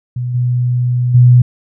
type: tone with level steps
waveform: sine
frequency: 123.47 Hz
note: B2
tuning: in tune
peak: -16 / -11 / -3 dBFS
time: 0.16-1.42 s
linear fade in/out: 5 ms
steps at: 0.34 / 1.14 s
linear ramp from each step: 10 ms
effects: none